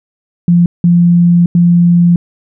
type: tone bursts at uneven times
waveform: sine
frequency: 173.2 Hz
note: F3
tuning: 14 cents flat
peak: -4 dBFS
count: 3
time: 0.48-0.66 / 0.84-1.46 / 1.55-2.16 s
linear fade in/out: 2 ms
effects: none